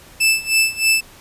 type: tone with tremolo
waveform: sawtooth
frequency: 2637 Hz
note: E7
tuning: in tune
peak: -8 dBFS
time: 0.2-1.01 s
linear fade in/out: 10 ms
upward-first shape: sine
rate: 3.2 Hz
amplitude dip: 90%
effects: pink hiss -44 dBFS RMS until 1.2 s + resampled to 32000 Hz